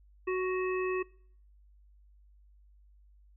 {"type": "harmonic tone with a mistuned harmonic", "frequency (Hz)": 370, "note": "F#4", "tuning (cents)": 0, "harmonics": [1, 3, 5, 7], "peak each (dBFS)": [-29, -38, -42, -41], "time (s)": [0.27, 1.03], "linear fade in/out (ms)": 10, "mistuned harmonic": 5, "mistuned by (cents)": 20, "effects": ["noise-tail reverb RT60 0.6 s tail -24 dB re dry", "added 50 Hz sine -57 dBFS peak until 3.36 s"]}